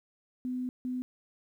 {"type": "tone bursts at uneven times", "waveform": "sine", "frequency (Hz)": 252.1, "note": "B3", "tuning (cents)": 36, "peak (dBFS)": -31, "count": 2, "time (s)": [[0.45, 0.69], [0.85, 1.02]], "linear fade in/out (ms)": 0, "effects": ["11-bit"]}